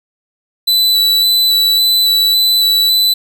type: tone with vibrato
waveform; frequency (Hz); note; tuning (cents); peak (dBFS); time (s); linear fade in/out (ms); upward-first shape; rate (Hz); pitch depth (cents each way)
45% pulse; 3974; B7; +10; -8; 0.67-3.14; 10; square; 1.8; 11
effects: none